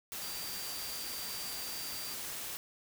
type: tone in noise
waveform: sine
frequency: 4699 Hz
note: D8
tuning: in tune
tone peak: -44 dBFS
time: 0.22-2.14 s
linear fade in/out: 0 ms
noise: white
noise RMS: -41 dBFS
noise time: 0.12-2.57 s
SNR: -6 dB
effects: none